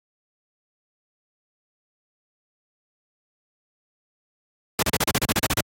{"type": "noise bursts", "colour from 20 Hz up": "pink", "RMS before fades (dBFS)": -20, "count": 12, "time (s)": [4.79, 5.607], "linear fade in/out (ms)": 2, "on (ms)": 36, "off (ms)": 35, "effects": ["high-pass 80 Hz 12 dB/octave", "AAC 64 kbps"]}